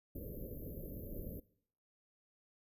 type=band-stop noise; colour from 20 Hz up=pink; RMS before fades=-45 dBFS; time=0.15-1.4 s; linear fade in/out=5 ms; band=590 to 12000 Hz; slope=96 dB/octave; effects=noise-tail reverb RT60 0.6 s tail -20 dB re dry + resampled to 32000 Hz